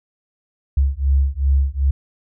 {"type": "beating tone pair", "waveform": "sine", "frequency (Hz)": [67.4, 70], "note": ["C#2", "C#2"], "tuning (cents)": [-48, 18], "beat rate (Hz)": 2.6, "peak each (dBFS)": -17, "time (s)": [0.77, 1.91], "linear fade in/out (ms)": 5, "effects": []}